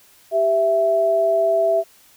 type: tone pair together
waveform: sine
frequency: 393 / 661 Hz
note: G4 / E5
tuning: +4 / +5 cents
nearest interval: major sixth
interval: 901 cents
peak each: -23 / -15 dBFS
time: 0.31-1.84 s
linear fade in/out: 50 ms
effects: white hiss -52 dBFS RMS until 2.16 s